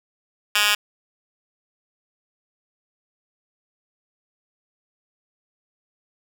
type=tone with high-pass filter; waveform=10% pulse; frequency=207.7 Hz; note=G#3; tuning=in tune; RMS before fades=-19 dBFS; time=0.55-0.75 s; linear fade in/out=5 ms; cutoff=2100 Hz; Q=2.7; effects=none